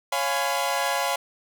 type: chord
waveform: sawtooth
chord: C# dominant seventh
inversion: none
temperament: equal with one note detuned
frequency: 554.4 / 698.5 / 830.6 / 1008.5 Hz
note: C#5 / E#5 / G#5 / B5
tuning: 0 / 0 / 0 / +36 cents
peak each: -25 dBFS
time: 0.12-1.16 s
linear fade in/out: 5 ms
effects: none